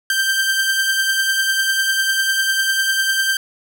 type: beating tone pair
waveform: sawtooth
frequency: 1568 / 1578 Hz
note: G6 / G6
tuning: 0 / +11 cents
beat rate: 10 Hz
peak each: -13 / -20 dBFS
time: 0.1-3.37 s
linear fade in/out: 2 ms
effects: none